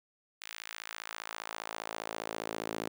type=tone with high-pass filter sweep; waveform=sawtooth; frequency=55 Hz; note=A1; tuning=in tune; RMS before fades=-41 dBFS; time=0.41-2.88 s; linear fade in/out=5 ms; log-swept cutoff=2300 to 310 Hz; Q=1.1; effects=none